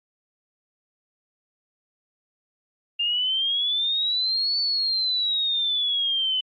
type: exponential two-way sweep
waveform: sine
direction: up then down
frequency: 2794 to 4505 to 3010 Hz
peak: -21 dBFS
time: 2.99-6.41 s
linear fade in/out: 10 ms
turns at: 4.59 s
effects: AAC 48 kbps